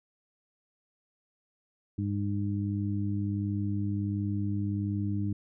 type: harmonic tone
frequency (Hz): 101.4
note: G#2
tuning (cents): -41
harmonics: 1 / 2 / 3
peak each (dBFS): -30 / -33 / -35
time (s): 1.98-5.33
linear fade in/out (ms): 5
effects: none